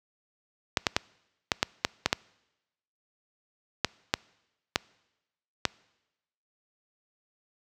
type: clicks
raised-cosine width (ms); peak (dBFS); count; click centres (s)
0.2; -4; 12; 0.772 / 0.868 / 0.965 / 1.518 / 1.629 / 1.849 / 2.06 / 2.129 / 3.847 / 4.139 / 4.759 / 5.653
effects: noise-tail reverb RT60 1.0 s tail -25 dB re dry + high-pass 60 Hz 12 dB/octave